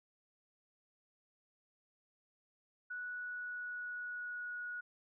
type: tone with pitch glide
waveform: sine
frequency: 1473 to 1456.9 Hz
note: F#6 to F#6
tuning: -8 to -27 cents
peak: -40 dBFS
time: 2.9-4.81 s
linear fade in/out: 10 ms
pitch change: -19 cents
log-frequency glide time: 3.04-4.63 s
effects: none